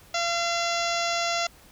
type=harmonic tone; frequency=684 Hz; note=F5; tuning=36 cents flat; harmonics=1 / 2 / 3 / 4 / 5 / 6 / 7 / 8 / 9 / 10; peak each=-28 / -31 / -33 / -34 / -35 / -36 / -36 / -37 / -38 / -38 dBFS; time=0.14-1.47 s; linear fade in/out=5 ms; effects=pink hiss -53 dBFS RMS until 1.71 s